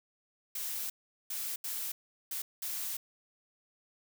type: noise bursts at uneven times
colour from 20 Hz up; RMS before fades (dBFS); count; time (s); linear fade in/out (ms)
blue; -37; 5; 0.55-0.9 / 1.3-1.56 / 1.64-1.92 / 2.31-2.42 / 2.62-2.97; 5
effects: none